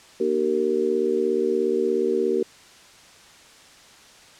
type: harmonic tone with a mistuned harmonic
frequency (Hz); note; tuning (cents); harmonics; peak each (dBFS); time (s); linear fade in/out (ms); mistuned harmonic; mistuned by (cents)
76.9; D#2; -20; 3 / 4 / 5 / 6; -29 / -30 / -22 / -24; 0.2-2.43; 5; 3; +64
effects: white hiss -49 dBFS RMS until 4.39 s + low-pass 7000 Hz 12 dB/octave